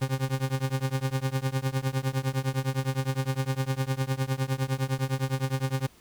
40% pulse tone with tremolo, 132.7 Hz, C3, 25 cents sharp, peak -21 dBFS, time 0.01-5.87 s, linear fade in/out 10 ms, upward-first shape triangle, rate 9.8 Hz, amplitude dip 100%, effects pink hiss -57 dBFS RMS until 6 s

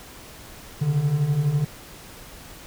triangle beating tone pair, 136.6 / 148.6 Hz, C#3 / D3, -25 / +21 cents, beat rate 12 Hz, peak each -24 / -18 dBFS, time 0.81-1.65 s, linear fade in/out 10 ms, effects pink hiss -43 dBFS RMS until 2.66 s

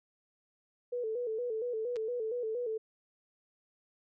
sine tone with vibrato, 463.7 Hz, A#4, 9 cents flat, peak -32 dBFS, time 0.92-2.78 s, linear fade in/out 10 ms, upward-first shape square, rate 4.3 Hz, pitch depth 90 cents each way
clicks, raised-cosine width 0.2 ms, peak -32 / -33 dBFS, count 2, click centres 1.959 / 1.966 s
effects none

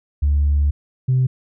sine tone pair in turn, 72.3 / 128.82 Hz, D2 / C3, -27 / -27 cents, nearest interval minor seventh, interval 1000 cents, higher second, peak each -12 dBFS, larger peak neither, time 0.22-0.71 / 1.08-1.27 s, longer first, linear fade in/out 10 ms, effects tanh soft clip ceiling -10 dBFS

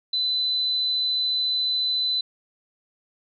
sine tone, 4013 Hz, B7, 27 cents sharp, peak -21 dBFS, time 0.13-2.21 s, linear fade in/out 5 ms, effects none

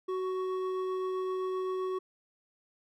triangle tone pair together, 373.5 / 1112.8 Hz, F#4 / C#6, +16 / +6 cents, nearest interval octave + perfect fifth, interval 1890 cents, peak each -29 / -38 dBFS, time 0.08-1.99 s, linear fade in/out 10 ms, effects none

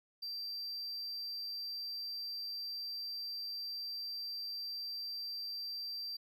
triangle tone, 4699 Hz, D8, in tune, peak -38 dBFS, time 0.22-6.17 s, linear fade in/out 10 ms, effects none

